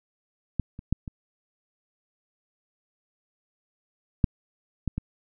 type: clicks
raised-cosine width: 5 ms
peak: -12 / -26 / -10 / -23 / -6 / -14 / -16 dBFS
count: 7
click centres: 0.597 / 0.791 / 0.926 / 1.078 / 4.242 / 4.877 / 4.98 s
effects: none